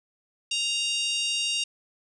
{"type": "harmonic tone", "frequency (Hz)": 932.3, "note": "A#5", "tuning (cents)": 0, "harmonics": [3, 4, 5, 6, 7, 8, 9, 10], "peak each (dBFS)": [-27, -32, -35, -35, -39, -41, -39, -42], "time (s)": [0.51, 1.64], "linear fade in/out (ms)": 5, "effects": []}